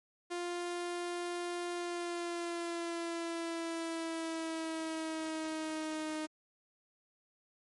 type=tone with pitch glide; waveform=sawtooth; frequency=350 to 310 Hz; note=F4 to D#4; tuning=+4 to -6 cents; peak=-32 dBFS; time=0.3-6.27 s; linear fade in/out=20 ms; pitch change=-210 cents; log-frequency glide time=1.73-6.15 s; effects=MP3 48 kbps